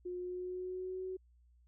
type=tone with pitch glide; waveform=sine; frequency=359 to 373.4 Hz; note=F4 to F#4; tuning=+48 to +16 cents; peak=-38 dBFS; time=0.05-1.17 s; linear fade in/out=10 ms; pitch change=+68 cents; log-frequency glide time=0.17-1.04 s; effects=added 60 Hz sine -63 dBFS peak until 1.67 s